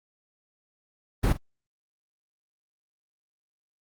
brown noise with echo, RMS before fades -22 dBFS, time 1.23-1.33 s, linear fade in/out 10 ms, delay 45 ms, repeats 1, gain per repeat -15 dB, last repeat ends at 1.375 s, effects Opus 32 kbps

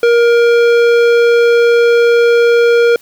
sine tone with tanh clipping, 471.2 Hz, A#4, 19 cents sharp, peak -8 dBFS, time 0.03-2.96 s, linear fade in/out 2 ms, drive 15 dB, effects white hiss -45 dBFS RMS until 3.01 s

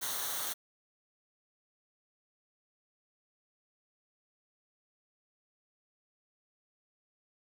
white noise with comb filter, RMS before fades -36 dBFS, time 0.01-0.54 s, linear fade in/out 20 ms, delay 0.4 ms, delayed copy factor -0.65, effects none

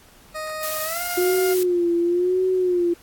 20% pulse tone with pitch glide, 622.3 to 706.6 Hz, D#5 to F5, 0 to +20 cents, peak -23 dBFS, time 0.34-1.55 s, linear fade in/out 20 ms, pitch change +220 cents, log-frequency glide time 0.84-1.02 s
blue noise, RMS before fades -29 dBFS, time 0.63-1.63 s, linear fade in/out 0 ms
sine tone with vibrato, 357.1 Hz, F4, 39 cents sharp, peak -17 dBFS, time 1.17-2.94 s, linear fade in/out 10 ms, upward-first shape sine, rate 0.96 Hz, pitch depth 76 cents each way
effects pink hiss -51 dBFS RMS until 3.02 s + AAC 64 kbps

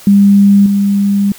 sine tone with level steps, 200.3 Hz, G3, 38 cents sharp, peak -3 / -8 dBFS, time 0.07-1.32 s, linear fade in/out 2 ms, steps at 0.66 s, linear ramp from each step 2 ms, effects white hiss -36 dBFS RMS until 1.38 s

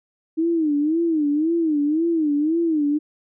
sine tone with vibrato, 312.7 Hz, D#4, 9 cents sharp, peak -17 dBFS, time 0.37-2.99 s, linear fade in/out 20 ms, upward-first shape sine, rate 1.9 Hz, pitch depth 140 cents each way, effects none

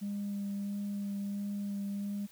sine tone with vibrato, 201.4 Hz, G3, 47 cents sharp, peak -32 dBFS, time 0.01-2.27 s, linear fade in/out 20 ms, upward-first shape sine, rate 1.5 Hz, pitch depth 12 cents each way, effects tanh soft clip ceiling -31 dBFS + white hiss -59 dBFS RMS until 2.31 s

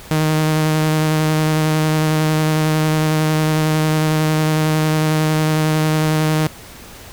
sawtooth tone with vibrato, 155.56 Hz, D#3, in tune, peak -10 dBFS, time 0.11-6.47 s, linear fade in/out 0 ms, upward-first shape square, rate 11 Hz, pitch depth 10 cents each way, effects pink hiss -38 dBFS RMS until 7.12 s

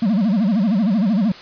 triangle tone with vibrato, 207.7 Hz, G#3, in tune, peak -12 dBFS, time 0.02-1.32 s, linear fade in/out 5 ms, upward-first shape sine, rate 13 Hz, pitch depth 230 cents each way, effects white hiss -38 dBFS RMS until 1.41 s + resampled to 11025 Hz

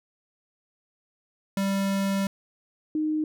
square / sine tone pair in turn, 196 / 308.5 Hz, G3 / D#4, 0 / -15 cents, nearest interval minor sixth, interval 785 cents, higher second, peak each -24 / -23 dBFS, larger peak second, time 1.57-2.27 / 2.95-3.24 s, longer first, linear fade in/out 2 ms, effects none

